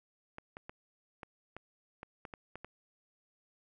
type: clicks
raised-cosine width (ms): 0.5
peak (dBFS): -29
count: 10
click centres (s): 0.384 / 0.569 / 0.695 / 1.232 / 1.566 / 2.031 / 2.252 / 2.338 / 2.556 / 2.646
effects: none